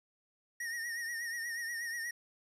square tone with vibrato, 1864.7 Hz, A#6, in tune, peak -37 dBFS, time 0.6-2.11 s, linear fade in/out 5 ms, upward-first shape triangle, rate 8.3 Hz, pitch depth 69 cents each way, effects resampled to 32000 Hz + 11-bit

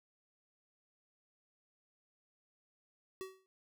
square tone with exponential decay, 378.9 Hz, F#4, 41 cents sharp, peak -39 dBFS, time 3.21-3.46 s, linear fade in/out 0 ms, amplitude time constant 54 ms, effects none

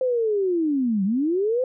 sine linear two-way sweep, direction down then up, 523.3 to 185 to 523.3 Hz, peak -19 dBFS, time 0.01-1.64 s, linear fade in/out 2 ms, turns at 1.04 s, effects none

